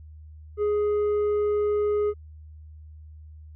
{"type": "tone with tanh clipping", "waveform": "sine", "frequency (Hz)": 416.4, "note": "G#4", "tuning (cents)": 5, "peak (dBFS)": -22, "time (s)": [0.57, 2.14], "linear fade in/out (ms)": 50, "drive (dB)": 5, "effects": ["added 77 Hz sine -42 dBFS peak until 3.55 s"]}